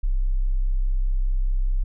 sine tone, 32.44 Hz, C1, 14 cents flat, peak -18 dBFS, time 0.03-1.84 s, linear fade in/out 10 ms, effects none

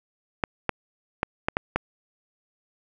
clicks, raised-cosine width 0.5 ms, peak -7 dBFS, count 6, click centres 0.438 / 0.693 / 1.231 / 1.485 / 1.569 / 1.76 s, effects none

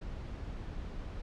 brown noise, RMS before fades -41 dBFS, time 0.01-1.22 s, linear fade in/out 10 ms, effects low-pass 5000 Hz 12 dB/octave

